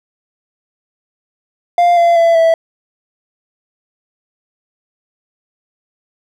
triangle tone with pitch steps, 698.5 / 684.5 / 670.8 / 657.4 Hz, F5 / F5 / E5 / E5, 0 / -35 / +30 / -5 cents, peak -5 dBFS, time 1.78-2.54 s, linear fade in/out 2 ms, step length 190 ms, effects none

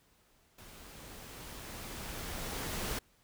pink noise with level ramp, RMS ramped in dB -53 to -36 dBFS, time 0.58-2.99 s, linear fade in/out 5 ms, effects pink hiss -68 dBFS RMS until 3.23 s

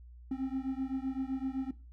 triangle beating tone pair, 261.4 / 269.2 Hz, C4 / C4, -1 / +49 cents, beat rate 7.8 Hz, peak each -33 / -34 dBFS, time 0.31-1.71 s, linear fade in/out 5 ms, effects noise-tail reverb RT60 0.3 s tail -17 dB re dry + added 60 Hz sine -49 dBFS peak until 1.92 s

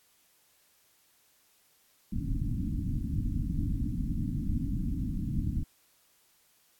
pink low-pass noise, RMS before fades -31 dBFS, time 2.12-5.64 s, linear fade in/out 10 ms, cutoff 300 Hz, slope 96 dB/octave, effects white hiss -66 dBFS RMS until 6.79 s + AAC 64 kbps

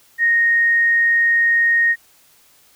sine tone, 1861 Hz, A#6, 3 cents flat, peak -12 dBFS, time 0.18-1.96 s, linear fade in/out 50 ms, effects white hiss -53 dBFS RMS until 2.75 s

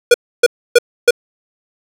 square tone bursts, 481.6 Hz, B4, 44 cents flat, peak -4 dBFS, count 4, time 0.11-1.108 s, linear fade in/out 5 ms, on 32 ms, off 290 ms, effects low-pass 12000 Hz 12 dB/octave + 7-bit

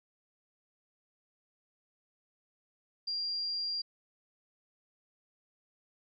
sine tone, 4772 Hz, D8, 27 cents sharp, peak -32 dBFS, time 3.07-3.82 s, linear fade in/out 10 ms, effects none

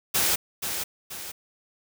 white noise with echo, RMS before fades -23 dBFS, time 0.14-0.36 s, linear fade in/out 10 ms, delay 480 ms, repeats 2, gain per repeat -7 dB, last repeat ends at 1.32 s, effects none

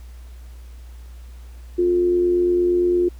sine tone with amplitude modulation, 353.6 Hz, F4, 22 cents sharp, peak -13 dBFS, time 1.78-3.09 s, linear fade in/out 10 ms, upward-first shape sine, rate 88.7 Hz, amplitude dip 40%, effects added 60 Hz sine -36 dBFS peak until 3.19 s + pink hiss -54 dBFS RMS until 3.19 s

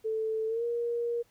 sine tone with pitch glide, 440.4 to 472 Hz, A4 to A#4, +2 to +22 cents, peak -28 dBFS, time 0.04-1.23 s, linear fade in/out 20 ms, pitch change +120 cents, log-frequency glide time 0.47-0.64 s, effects pink hiss -67 dBFS RMS until 1.3 s

